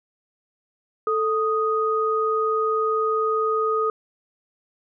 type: tone pair together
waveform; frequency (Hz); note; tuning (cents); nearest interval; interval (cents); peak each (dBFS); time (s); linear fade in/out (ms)
sine; 440 / 1244.5; A4 / D#6; 0 / 0; octave + tritone; 1800; -22; 1.07-3.9; 2
effects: none